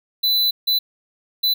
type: tone bursts at uneven times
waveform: square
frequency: 3998 Hz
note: B7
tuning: 20 cents sharp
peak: -16 dBFS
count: 3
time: 0.23-0.51 / 0.67-0.79 / 1.43-1.54 s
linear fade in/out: 10 ms
effects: none